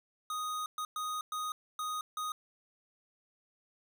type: tone bursts at uneven times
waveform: square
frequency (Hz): 1244.5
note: D#6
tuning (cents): 0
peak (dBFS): -35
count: 6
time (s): 0.3-0.66 / 0.78-0.85 / 0.96-1.21 / 1.32-1.52 / 1.79-2.01 / 2.17-2.32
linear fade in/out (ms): 2
effects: none